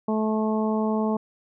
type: harmonic tone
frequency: 217.2 Hz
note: A3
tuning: 22 cents flat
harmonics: 1 / 2 / 3 / 4 / 5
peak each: -23 / -28 / -31 / -32 / -35 dBFS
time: 0.08-1.17 s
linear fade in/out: 5 ms
effects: none